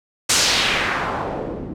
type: noise with low-pass filter sweep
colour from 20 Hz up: white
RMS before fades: -21 dBFS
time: 0.29-1.74 s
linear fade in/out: 10 ms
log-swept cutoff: 7600 to 250 Hz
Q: 1.5
effects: none